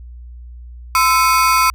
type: ring-modulated tone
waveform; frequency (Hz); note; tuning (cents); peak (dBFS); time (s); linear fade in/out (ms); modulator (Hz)
35% pulse; 1174.7; D6; 0; -6; 0.95-1.7; 0; 148
effects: added 60 Hz sine -32 dBFS peak until 1.74 s